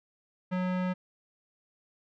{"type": "tone with low-pass filter", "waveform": "square", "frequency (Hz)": 183, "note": "F#3", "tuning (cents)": -19, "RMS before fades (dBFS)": -30, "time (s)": [0.51, 0.94], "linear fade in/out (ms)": 20, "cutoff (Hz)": 2100, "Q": 1, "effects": []}